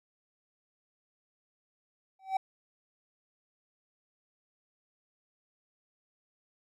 triangle tone with exponential growth, 767 Hz, G5, 38 cents flat, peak -21 dBFS, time 2.19-2.37 s, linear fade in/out 5 ms, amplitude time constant 37 ms, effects none

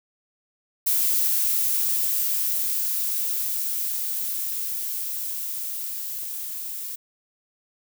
violet noise with level ramp, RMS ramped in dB -21 to -33 dBFS, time 0.86-6.96 s, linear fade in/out 10 ms, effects none

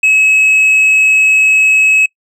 sine tone with tanh clipping, 2571 Hz, E7, 44 cents flat, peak -7 dBFS, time 0.03-2.06 s, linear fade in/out 5 ms, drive 3 dB, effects noise-tail reverb RT60 0.1 s tail -26 dB re dry

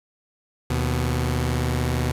sawtooth tone pair together, 77.67 / 124.3 Hz, D#2 / B2, -2 / +12 cents, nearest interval minor sixth, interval 814 cents, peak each -20 dBFS, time 0.7-2.12 s, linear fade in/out 5 ms, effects resampled to 32000 Hz + 7-bit

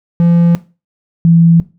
triangle / sine tone pair in turn, 170.8 / 167.19 Hz, F3 / E3, -38 / +25 cents, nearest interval unison, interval 37 cents, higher first, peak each -4 dBFS, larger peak neither, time 0.2-0.55 / 1.25-1.6 s, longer neither, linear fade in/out 0 ms, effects noise-tail reverb RT60 0.3 s tail -18 dB re dry

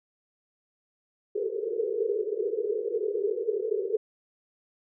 pink band-pass noise, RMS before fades -29 dBFS, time 1.35-3.97 s, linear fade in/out 5 ms, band 390 to 470 Hz, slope 96 dB/octave, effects none

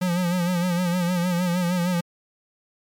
square tone with vibrato, 177.3 Hz, F3, 26 cents sharp, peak -21 dBFS, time 0.01-2.01 s, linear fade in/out 10 ms, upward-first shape sine, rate 6.5 Hz, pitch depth 64 cents each way, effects MP3 96 kbps

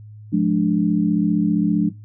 sine chord, D diminished, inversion first, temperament just, 176.2 / 211.4 / 293.7 Hz, F3 / Ab3 / D4, +16 / +31 / 0 cents, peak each -19 dBFS, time 0.32-1.9 s, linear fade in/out 20 ms, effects noise-tail reverb RT60 0.2 s tail -17 dB re dry + added 106 Hz sine -37 dBFS peak until 2.04 s

